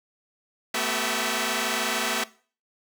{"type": "tone cluster", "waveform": "5% pulse", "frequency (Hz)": [222, 249, 383.6, 653], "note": ["A3", "B3", "G4", "E5"], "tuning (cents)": [16, 14, -37, -17], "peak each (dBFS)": -19, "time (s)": [0.74, 2.24], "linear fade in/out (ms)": 5, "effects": ["noise-tail reverb RT60 0.4 s tail -19 dB re dry"]}